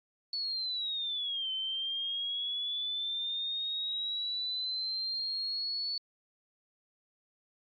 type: linear two-way sweep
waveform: sine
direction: down then up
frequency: 4452 to 3068 to 4452 Hz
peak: -32 dBFS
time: 0.33-5.98 s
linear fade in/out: 2 ms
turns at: 1.51 s
effects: AAC 48 kbps